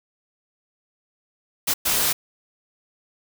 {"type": "noise bursts at uneven times", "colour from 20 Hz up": "white", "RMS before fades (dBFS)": -21, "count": 2, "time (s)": [[1.67, 1.74], [1.85, 2.13]], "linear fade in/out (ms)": 10, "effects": []}